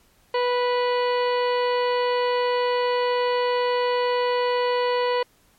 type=harmonic tone; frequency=491.9 Hz; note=B4; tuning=7 cents flat; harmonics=1 / 2 / 3 / 4 / 5 / 6 / 7 / 8 / 9; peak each=-21 / -25 / -37 / -33 / -38 / -35 / -45 / -45 / -38 dBFS; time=0.34-5.23 s; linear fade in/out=5 ms; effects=pink hiss -60 dBFS RMS until 5.58 s + MP3 64 kbps